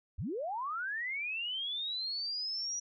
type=linear sweep; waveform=sine; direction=up; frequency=49.99 to 5840 Hz; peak=-34 dBFS; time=0.18-2.8 s; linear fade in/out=10 ms; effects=none